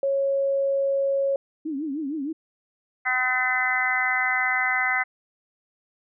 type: tone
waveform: sine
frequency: 550 Hz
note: C#5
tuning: 14 cents flat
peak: -20 dBFS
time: 0.03-1.36 s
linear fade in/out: 2 ms
type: tone with vibrato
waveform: sine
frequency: 293.7 Hz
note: D4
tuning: in tune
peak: -26 dBFS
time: 1.65-2.33 s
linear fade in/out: 10 ms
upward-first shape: triangle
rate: 6.5 Hz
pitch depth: 200 cents each way
type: harmonic tone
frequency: 254.3 Hz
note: C4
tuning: 49 cents flat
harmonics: 3 / 4 / 5 / 6 / 7 / 8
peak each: -29 / -35 / -31 / -28 / -31 / -23 dBFS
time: 3.05-5.04 s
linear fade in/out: 20 ms
effects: none